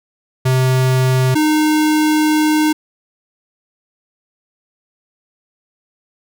square tone pair in turn, 129.5 / 306.9 Hz, C3 / D#4, -17 / -24 cents, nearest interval octave + minor third, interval 1493 cents, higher second, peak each -12 dBFS, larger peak neither, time 0.45-1.35 / 1.35-2.73 s, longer second, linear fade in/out 10 ms, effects none

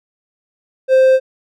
triangle tone, 523.3 Hz, C5, in tune, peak -5 dBFS, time 0.88-1.2 s, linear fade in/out 50 ms, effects none

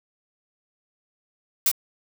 blue noise with echo, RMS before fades -19 dBFS, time 1.66-1.69 s, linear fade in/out 2 ms, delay 25 ms, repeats 1, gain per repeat -4 dB, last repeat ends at 1.715 s, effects none

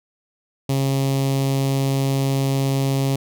sawtooth tone with notch filter, 136.1 Hz, C#3, 31 cents flat, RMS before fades -20 dBFS, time 0.69-3.16 s, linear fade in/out 5 ms, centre 1500 Hz, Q 0.81, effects none

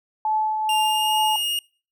sine tone with tremolo, 865 Hz, A5, 30 cents flat, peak -18 dBFS, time 0.25-1.36 s, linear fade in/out 2 ms, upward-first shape triangle, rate 2.3 Hz, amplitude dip 40%
45% pulse tone with pitch glide, 2800 to 2851 Hz, F7 to F7, +4 to +35 cents, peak -22 dBFS, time 0.69-1.59 s, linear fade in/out 2 ms, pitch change +31 cents, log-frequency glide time 0.81-1.14 s
effects noise-tail reverb RT60 0.4 s tail -25 dB re dry

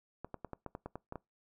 clicks, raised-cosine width 1 ms, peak -27 dBFS, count 10, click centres 0.246 / 0.343 / 0.447 / 0.533 / 0.663 / 0.751 / 0.86 / 0.956 / 1.124 / 1.157 s, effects noise-tail reverb RT60 0.2 s tail -23 dB re dry

